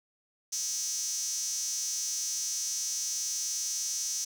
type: tone with high-pass filter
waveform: sawtooth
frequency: 320.2 Hz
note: D#4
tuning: 50 cents sharp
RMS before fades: -33 dBFS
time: 0.52-4.25 s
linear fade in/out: 10 ms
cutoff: 6000 Hz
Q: 7.3
effects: none